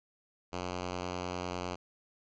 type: tone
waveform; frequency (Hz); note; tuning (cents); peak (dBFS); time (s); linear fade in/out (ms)
5% pulse; 89.9; F#2; -49; -24; 0.52-1.76; 20
effects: resampled to 16000 Hz